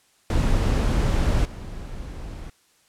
brown noise with level steps, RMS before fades -20 / -35 dBFS, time 0.3-2.5 s, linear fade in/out 2 ms, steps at 1.45 s, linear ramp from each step 5 ms, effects white hiss -61 dBFS RMS until 2.88 s + low-pass 10000 Hz 12 dB/octave

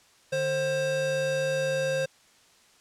square tone pair together, 149.7 / 530.4 Hz, D3 / C5, +33 / +23 cents, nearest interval octave + minor seventh, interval 2190 cents, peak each -36 / -26 dBFS, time 0.32-2.06 s, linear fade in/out 10 ms, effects white hiss -59 dBFS RMS until 2.8 s + low-pass 8000 Hz 12 dB/octave

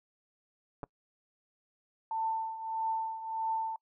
clicks, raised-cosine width 1 ms, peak -26 dBFS, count 2, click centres 0.832 / 0.839 s
sine tone with tremolo, 892 Hz, A5, 23 cents sharp, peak -28 dBFS, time 2.11-3.76 s, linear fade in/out 2 ms, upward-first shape triangle, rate 1.6 Hz, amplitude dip 75%
effects noise-tail reverb RT60 0.1 s tail -26 dB re dry

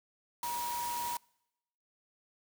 sine tone in noise, 957 Hz, A#5, 45 cents sharp, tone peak -34 dBFS, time 0.43-1.17 s, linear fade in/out 2 ms, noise white, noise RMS -41 dBFS, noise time 0.43-1.17 s, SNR +4 dB, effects noise-tail reverb RT60 0.9 s tail -26 dB re dry

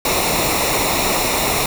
pink noise with comb filter, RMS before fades -18 dBFS, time 0.05-1.66 s, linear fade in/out 2 ms, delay 0.63 ms, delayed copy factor -0.65, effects none

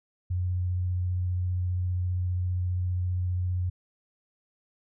sine tone with vibrato, 90.3 Hz, F#2, 42 cents flat, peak -25 dBFS, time 0.3-3.7 s, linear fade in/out 10 ms, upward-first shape square, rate 15 Hz, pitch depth 10 cents each way, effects none

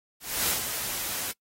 white noise with ADSR envelope, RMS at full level -25 dBFS, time 0.2-1.32 s, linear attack 280 ms, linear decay 120 ms, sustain -7 dB, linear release 12 ms, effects noise-tail reverb RT60 0.1 s tail -23 dB re dry + AAC 48 kbps

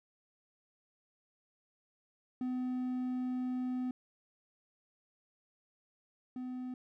triangle tone pair in turn, 252.7 / 252.7 Hz, B3 / B3, +40 / +40 cents, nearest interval unison, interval 0 cents, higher neither, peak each -31 / -36 dBFS, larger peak first, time 2.41-3.91 / 6.36-6.74 s, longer first, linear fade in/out 2 ms, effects none

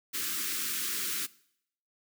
white band-stop noise, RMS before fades -33 dBFS, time 0.13-1.27 s, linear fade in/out 20 ms, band 410 to 1200 Hz, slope 48 dB/octave, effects noise-tail reverb RT60 0.7 s tail -21 dB re dry + high-pass 200 Hz 12 dB/octave

